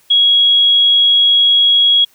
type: tone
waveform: sine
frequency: 3317 Hz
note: G#7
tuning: 3 cents flat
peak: -7 dBFS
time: 0.1-2.05 s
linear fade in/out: 10 ms
effects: white hiss -52 dBFS RMS until 2.14 s